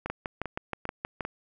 two click trains, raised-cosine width 0.5 ms, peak -18 / -16 dBFS, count 4 / 8, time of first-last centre 0.06-1.25 / 0.1-1.208 s, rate 2.52 / 6.32 Hz, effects none

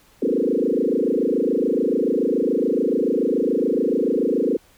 sine tone with frequency modulation, 364.3 Hz, F#4, 27 cents flat, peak -17 dBFS, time 0.22-4.57 s, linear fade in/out 5 ms, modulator 27 Hz, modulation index 4.8, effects pink hiss -55 dBFS RMS until 4.77 s

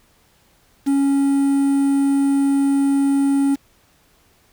triangle tone with quantisation, 277.2 Hz, C#4, in tune, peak -12 dBFS, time 0.86-3.56 s, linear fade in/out 20 ms, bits 6, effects pink hiss -57 dBFS RMS until 4.52 s

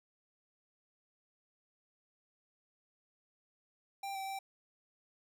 square tone with pitch steps, 789 / 774 / 779 Hz, G5 / G5 / G5, +11 / -22 / -11 cents, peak -39 dBFS, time 4.03-4.39 s, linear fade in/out 5 ms, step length 120 ms, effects none

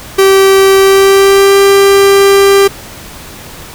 45% pulse tone with pitch glide, 387.7 to 395.2 Hz, G4 to G4, -19 to +14 cents, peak -3 dBFS, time 0.18-2.68 s, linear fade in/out 10 ms, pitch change +33 cents, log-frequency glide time 0.78-1.57 s, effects pink hiss -29 dBFS RMS until 3.74 s

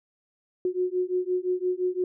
sine beating tone pair, 361.5 / 367.3 Hz, F#4 / F#4, -40 / -13 cents, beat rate 5.8 Hz, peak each -27 dBFS, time 0.65-2.04 s, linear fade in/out 2 ms, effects none

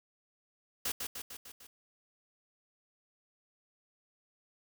white noise with echo, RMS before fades -34 dBFS, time 0.85-0.92 s, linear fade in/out 5 ms, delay 150 ms, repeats 5, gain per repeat -4 dB, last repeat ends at 1.67 s, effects none

